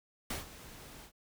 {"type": "noise with ADSR envelope", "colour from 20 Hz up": "pink", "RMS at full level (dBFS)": -36, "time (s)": [0.3, 1.12], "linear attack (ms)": 6, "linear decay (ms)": 140, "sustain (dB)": -15, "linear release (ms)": 83, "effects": []}